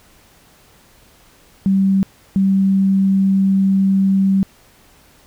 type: tone bursts at uneven times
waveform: sine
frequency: 193.5 Hz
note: G3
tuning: 22 cents flat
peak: -11 dBFS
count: 2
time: 1.66-2.03 / 2.36-4.43 s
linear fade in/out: 0 ms
effects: pink hiss -50 dBFS RMS until 5.26 s